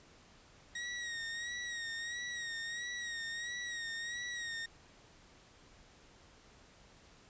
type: tone with vibrato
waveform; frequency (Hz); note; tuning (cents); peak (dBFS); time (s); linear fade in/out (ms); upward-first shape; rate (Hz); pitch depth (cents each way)
sawtooth; 1885; A#6; +19; -35; 0.75-4.66; 5; sine; 1.5; 52
effects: pink hiss -61 dBFS RMS until 7.29 s + resampled to 16000 Hz